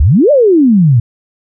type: exponential two-way sweep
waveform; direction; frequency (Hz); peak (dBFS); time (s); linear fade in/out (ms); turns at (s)
sine; up then down; 59.3 to 615 to 110.7; -4; 0-1; 5; 0.31
effects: none